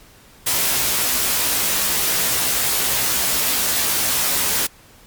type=noise with comb filter; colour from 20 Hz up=white; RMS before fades=-19 dBFS; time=0.46-4.67 s; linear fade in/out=10 ms; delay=16 ms; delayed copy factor=+0.75; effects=pink hiss -48 dBFS RMS until 5.06 s + MP3 96 kbps